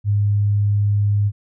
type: tone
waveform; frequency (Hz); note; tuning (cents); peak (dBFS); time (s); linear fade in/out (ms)
sine; 102.6; G#2; -21; -14; 0.04-1.32; 50
effects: none